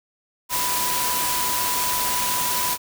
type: tone in noise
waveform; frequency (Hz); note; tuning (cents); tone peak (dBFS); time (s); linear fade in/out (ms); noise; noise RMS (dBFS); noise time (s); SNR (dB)
sine; 987.8; B5; 0; -26; 0.49-2.78; 50; white; -24; 0.49-2.78; -5
effects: none